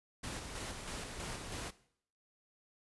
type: noise with tremolo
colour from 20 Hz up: pink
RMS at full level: -42 dBFS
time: 0.23-1.71 s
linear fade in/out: 10 ms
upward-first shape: square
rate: 3.1 Hz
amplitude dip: 35%
effects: noise-tail reverb RT60 0.6 s tail -17 dB re dry + resampled to 24000 Hz